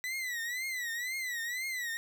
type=tone with vibrato; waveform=40% pulse; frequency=1975.5 Hz; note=B6; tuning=in tune; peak=-33 dBFS; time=0.04-1.97 s; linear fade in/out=0 ms; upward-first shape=triangle; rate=2 Hz; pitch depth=150 cents each way; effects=none